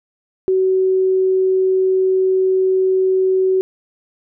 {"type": "tone", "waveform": "sine", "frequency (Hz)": 376.6, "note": "F#4", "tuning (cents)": 31, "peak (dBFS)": -12, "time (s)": [0.48, 3.61], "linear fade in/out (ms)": 0, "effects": []}